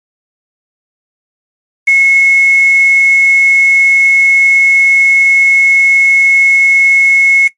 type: tone with quantisation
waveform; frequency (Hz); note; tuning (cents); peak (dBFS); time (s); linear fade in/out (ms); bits
sine; 2181; C#7; -29; -4; 1.87-7.48; 10; 4
effects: noise-tail reverb RT60 0.1 s tail -17 dB re dry + MP3 48 kbps

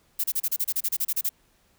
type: noise bursts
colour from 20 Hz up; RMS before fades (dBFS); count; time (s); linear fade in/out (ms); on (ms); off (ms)
violet; -25; 14; 0.19-1.293; 10; 50; 31
effects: pink hiss -64 dBFS RMS until 1.78 s

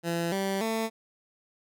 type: tone with pitch steps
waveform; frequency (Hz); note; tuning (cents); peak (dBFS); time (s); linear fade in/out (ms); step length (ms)
15% pulse; 169.3 / 194.47 / 223.4; E3 / G3 / A3; +46 / -14 / +27; -21; 0.03-0.9; 50; 290
effects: none

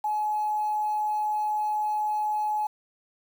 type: tone with quantisation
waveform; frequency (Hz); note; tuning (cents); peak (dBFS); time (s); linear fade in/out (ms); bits
sine; 848; G#5; +36; -24; 0.04-2.67; 5; 8
effects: none

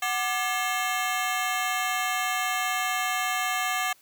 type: ring-modulated tone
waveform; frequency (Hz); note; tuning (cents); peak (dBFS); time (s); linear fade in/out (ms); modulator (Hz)
20% pulse; 965; B5; -40; -17; 0.02-3.93; 5; 222
effects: white hiss -59 dBFS RMS until 4.01 s

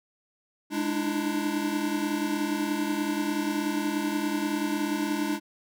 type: tone cluster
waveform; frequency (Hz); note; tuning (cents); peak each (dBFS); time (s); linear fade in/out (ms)
square; 207.9 / 295.4 / 305.8 / 332.1; G#3 / D4 / D#4 / E4; +2 / +10 / -30 / +13; -34 / -30 / -34 / -34; 0.7-5.4; 50
effects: none

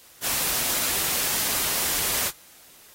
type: noise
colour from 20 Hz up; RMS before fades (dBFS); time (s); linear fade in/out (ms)
white; -25; 0.21-2.32; 50
effects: white hiss -51 dBFS RMS until 2.94 s + AAC 48 kbps

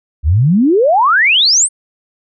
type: exponential sweep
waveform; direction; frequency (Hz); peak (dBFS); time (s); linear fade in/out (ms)
sine; up; 67 to 9120; -7; 0.23-1.69; 50
effects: none

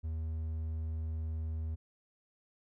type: tone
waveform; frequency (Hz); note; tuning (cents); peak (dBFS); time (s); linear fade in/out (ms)
triangle; 79.7; D#2; +42; -32; 0.03-1.76; 20
effects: none

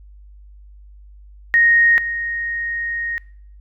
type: tone pair in turn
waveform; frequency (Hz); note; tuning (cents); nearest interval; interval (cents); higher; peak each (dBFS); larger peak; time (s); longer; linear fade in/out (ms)
sine; 1864.7 / 1864.7; A#6 / A#6; 0 / 0; unison; 0; neither; -10 / -21; first; 1.54-1.98 / 1.98-3.18; second; 0
effects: noise-tail reverb RT60 0.6 s tail -23 dB re dry + added 50 Hz sine -40 dBFS peak until 3.6 s

